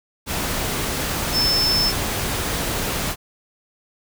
sine tone in noise, 5274 Hz, E8, in tune, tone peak -17 dBFS, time 1.32-1.93 s, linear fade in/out 50 ms, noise pink, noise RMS -24 dBFS, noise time 0.26-3.16 s, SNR +4 dB, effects none

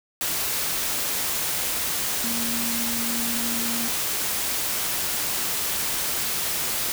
sine tone in noise, 233.1 Hz, A#3, in tune, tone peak -30 dBFS, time 2.24-3.88 s, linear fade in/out 0 ms, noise white, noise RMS -26 dBFS, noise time 0.21-6.92 s, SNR -7 dB, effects none

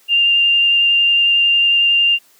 sine tone with vibrato, 2794 Hz, F7, in tune, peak -10 dBFS, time 0.08-2.19 s, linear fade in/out 50 ms, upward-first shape triangle, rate 11 Hz, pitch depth 11 cents each way, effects white hiss -52 dBFS RMS until 2.39 s + high-pass 200 Hz 12 dB/octave

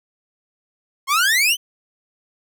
sawtooth exponential sweep, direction up, 1046.5 to 3136 Hz, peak -11 dBFS, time 1.07-1.57 s, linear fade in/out 50 ms, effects none

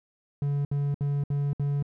triangle tone bursts, 142.6 Hz, C#3, 49 cents sharp, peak -22 dBFS, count 5, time 0.42-1.826 s, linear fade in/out 2 ms, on 230 ms, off 64 ms, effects none

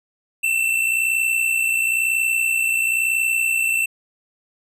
square tone pair together, 2628 / 2689 Hz, E7 / E7, -6 / +34 cents, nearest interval unison, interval 40 cents, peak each -25 / -19 dBFS, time 0.43-3.86 s, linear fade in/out 10 ms, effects resampled to 32000 Hz

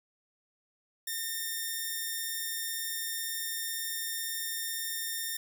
5% pulse tone, 1818 Hz, A#6, 44 cents flat, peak -22 dBFS, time 1.07-5.37 s, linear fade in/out 5 ms, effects none

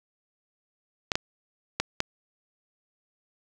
clicks, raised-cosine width 0.2 ms, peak -7 dBFS, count 4, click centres 1.118 / 1.155 / 1.8 / 2.004 s, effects none

